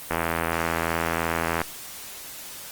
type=click train; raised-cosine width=0.5 ms; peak=-8 dBFS; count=126; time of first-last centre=0.11-1.616 s; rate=83 Hz; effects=white hiss -39 dBFS RMS until 2.71 s + Opus 24 kbps